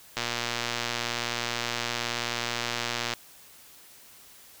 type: click train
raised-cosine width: 0.2 ms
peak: -11 dBFS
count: 354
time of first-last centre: 0.17-3.136 s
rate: 119 Hz
effects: white hiss -52 dBFS RMS until 4.6 s